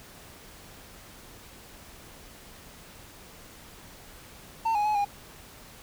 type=tone with pitch steps; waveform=triangle; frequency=902 / 831 / 848 / 813 Hz; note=A5 / G#5 / G#5 / G#5; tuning=+43 / +1 / +36 / -37 cents; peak=-21 dBFS; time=4.65-5.05 s; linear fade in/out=10 ms; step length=100 ms; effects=pink hiss -49 dBFS RMS until 5.82 s